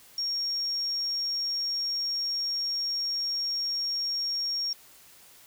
sine tone, 5560 Hz, F8, 9 cents flat, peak -27 dBFS, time 0.18-4.73 s, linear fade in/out 2 ms, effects white hiss -54 dBFS RMS until 5.46 s

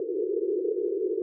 pink band-pass noise, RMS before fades -28 dBFS, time 0-1.22 s, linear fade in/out 2 ms, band 350 to 460 Hz, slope 96 dB/octave, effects none

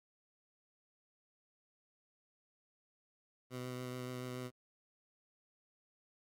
15% pulse tone with vibrato, 125.9 Hz, B2, 34 cents sharp, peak -35 dBFS, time 3.5-4.51 s, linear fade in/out 50 ms, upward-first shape triangle, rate 7 Hz, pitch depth 17 cents each way, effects Opus 48 kbps

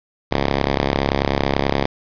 5% pulse ring-modulated tone, 69.3 Hz, C#2, in tune, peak -3 dBFS, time 0.31-1.86 s, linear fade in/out 5 ms, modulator 85 Hz, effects resampled to 11025 Hz + 7-bit

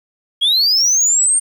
sine linear sweep, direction up, 3220 to 8820 Hz, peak -8 dBFS, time 0.41-1.4 s, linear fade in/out 20 ms, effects tanh soft clip ceiling -10 dBFS + 8-bit

